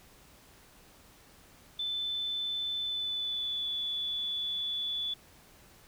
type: tone with pitch glide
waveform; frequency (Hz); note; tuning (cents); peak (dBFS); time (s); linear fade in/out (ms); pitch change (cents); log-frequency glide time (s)
sine; 3520 to 3450; A7 to A7; 0 to -35; -31; 1.79-5.14; 5; -35; 2.8-3.69
effects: pink hiss -58 dBFS RMS until 5.87 s